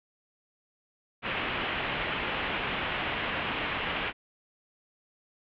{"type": "low-pass noise", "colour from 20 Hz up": "white", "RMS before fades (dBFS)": -32, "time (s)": [1.22, 4.13], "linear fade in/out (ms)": 50, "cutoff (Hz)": 3100, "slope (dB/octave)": 48, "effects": []}